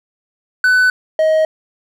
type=tone pair in turn; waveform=triangle; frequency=1500 / 630.3 Hz; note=F#6 / D#5; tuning=+23 / +22 cents; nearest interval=octave + minor third; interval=1501 cents; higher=first; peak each=-7 / -8 dBFS; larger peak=first; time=0.64-0.9 / 1.19-1.45 s; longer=neither; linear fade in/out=2 ms; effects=none